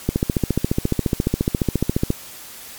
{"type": "click train", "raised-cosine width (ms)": 3, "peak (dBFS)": -4, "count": 30, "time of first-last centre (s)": [0.09, 2.104], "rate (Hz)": 14.4, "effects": ["white hiss -38 dBFS RMS until 2.78 s", "MP3 96 kbps"]}